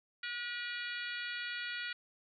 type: harmonic tone with a mistuned harmonic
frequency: 481.8 Hz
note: B4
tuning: 43 cents flat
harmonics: 3 / 4 / 5 / 6 / 7 / 8 / 9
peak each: -41 / -43 / -45 / -47 / -48 / -49 / -50 dBFS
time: 0.23-1.93 s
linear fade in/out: 5 ms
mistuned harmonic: 9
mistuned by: +26 cents
effects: MP3 96 kbps